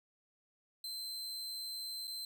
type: tone with dropouts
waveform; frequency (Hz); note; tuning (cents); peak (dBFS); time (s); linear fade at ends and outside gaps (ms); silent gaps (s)
40% pulse; 4096; C8; -38; -39; 0.84-2.25; 2; 2.072-2.077
effects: none